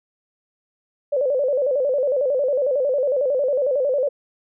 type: tone with vibrato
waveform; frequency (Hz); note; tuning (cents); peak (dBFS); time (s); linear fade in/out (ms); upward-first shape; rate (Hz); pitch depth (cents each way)
sine; 543; C#5; -36; -17; 1.12-4.09; 10; square; 11; 110
effects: none